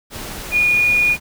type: tone in noise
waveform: sine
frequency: 2444 Hz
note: D#7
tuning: 32 cents flat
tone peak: -12 dBFS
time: 0.51-1.17 s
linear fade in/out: 50 ms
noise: pink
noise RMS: -30 dBFS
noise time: 0.1-1.2 s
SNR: +15 dB
effects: none